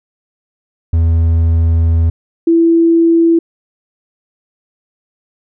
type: tone pair in turn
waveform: triangle / sine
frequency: 82.41 / 332.9 Hz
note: E2 / E4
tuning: 0 / +17 cents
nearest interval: 2 octaves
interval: 2417 cents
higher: second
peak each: -6 dBFS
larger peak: neither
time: 0.93-2.1 / 2.47-3.39 s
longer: first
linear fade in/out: 5 ms
effects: none